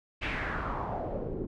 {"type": "noise with low-pass filter sweep", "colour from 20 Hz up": "pink", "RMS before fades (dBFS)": -34, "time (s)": [0.21, 1.47], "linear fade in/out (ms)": 20, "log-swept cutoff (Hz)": [2700, 330], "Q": 3.3, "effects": []}